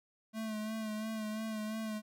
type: tone with vibrato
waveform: square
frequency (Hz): 217.5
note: A3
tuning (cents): -20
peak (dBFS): -37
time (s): 0.33-2.02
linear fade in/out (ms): 50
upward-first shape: sine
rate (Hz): 2.9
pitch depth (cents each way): 34
effects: none